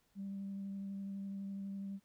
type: tone with vibrato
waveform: sine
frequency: 196.7 Hz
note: G3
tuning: 6 cents sharp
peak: -39 dBFS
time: 0.15-2 s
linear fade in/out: 50 ms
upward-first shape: sine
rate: 12 Hz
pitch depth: 11 cents each way
effects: tanh soft clip ceiling -36 dBFS + pink hiss -75 dBFS RMS until 2.04 s